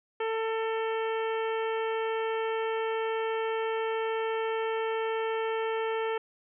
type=harmonic tone; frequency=446.5 Hz; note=A4; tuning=25 cents sharp; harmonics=1 / 2 / 3 / 4 / 5 / 6 / 7; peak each=-29 / -35 / -39 / -41 / -43 / -45 / -46 dBFS; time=0.2-6.18 s; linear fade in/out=5 ms; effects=none